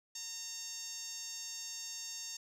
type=tone with band-pass filter; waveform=10% pulse; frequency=916 Hz; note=A#5; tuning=31 cents flat; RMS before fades=-44 dBFS; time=0.15-2.37 s; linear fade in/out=5 ms; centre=6800 Hz; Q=4.3; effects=none